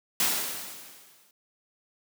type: noise with exponential decay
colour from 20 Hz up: white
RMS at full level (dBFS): -23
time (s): 0.2-1.31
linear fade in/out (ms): 2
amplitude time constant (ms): 240
effects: high-pass 150 Hz 12 dB/octave